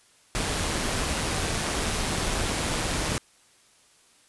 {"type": "noise with amplitude modulation", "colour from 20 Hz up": "pink", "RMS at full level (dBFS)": -26, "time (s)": [0.35, 3.18], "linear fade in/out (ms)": 0, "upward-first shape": "sine", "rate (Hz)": 155, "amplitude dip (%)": 30, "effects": ["white hiss -59 dBFS RMS until 4.28 s", "resampled to 24000 Hz"]}